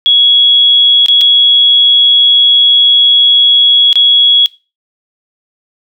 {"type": "tone with dropouts", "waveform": "sine", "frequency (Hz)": 3342, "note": "G#7", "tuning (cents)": 10, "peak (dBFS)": -4, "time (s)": [0.06, 4.46], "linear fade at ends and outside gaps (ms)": 0, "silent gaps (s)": [[1.061, 1.084], [1.21, 1.214], [3.929, 3.956]], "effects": ["noise-tail reverb RT60 0.3 s tail -20 dB re dry"]}